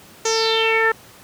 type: tone with low-pass filter sweep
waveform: sawtooth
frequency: 447.8 Hz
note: A4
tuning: 30 cents sharp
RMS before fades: -18 dBFS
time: 0.25-0.92 s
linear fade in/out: 5 ms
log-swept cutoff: 6600 to 1600 Hz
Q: 6.7
effects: pink hiss -45 dBFS RMS until 1.23 s + high-pass 100 Hz 12 dB/octave